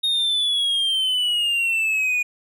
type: exponential sweep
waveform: triangle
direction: down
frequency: 3729 to 2445 Hz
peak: -17 dBFS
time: 0.03-2.23 s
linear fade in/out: 10 ms
effects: none